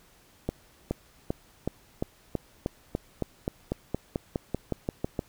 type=accelerating click train; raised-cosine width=2 ms; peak=-14 dBFS; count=19; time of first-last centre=0.49-5.192 s; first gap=420 ms; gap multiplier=0.94; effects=pink hiss -59 dBFS RMS until 5.28 s